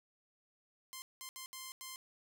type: tone bursts at uneven times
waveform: 5% pulse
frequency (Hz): 1046.5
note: C6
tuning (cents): 0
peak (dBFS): -33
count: 5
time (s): 0.93-1.02 / 1.21-1.29 / 1.36-1.46 / 1.53-1.72 / 1.81-1.96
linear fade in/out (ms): 0
effects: none